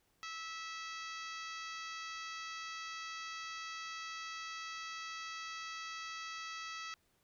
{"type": "harmonic tone", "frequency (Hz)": 653, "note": "E5", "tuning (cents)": -17, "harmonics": [2, 3, 4, 5, 6, 7, 8, 9, 10], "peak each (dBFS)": [-46, -49, -50, -53, -55, -53, -58, -57, -60], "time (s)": [0.23, 6.94], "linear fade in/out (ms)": 0, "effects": ["pink hiss -75 dBFS RMS until 7.23 s"]}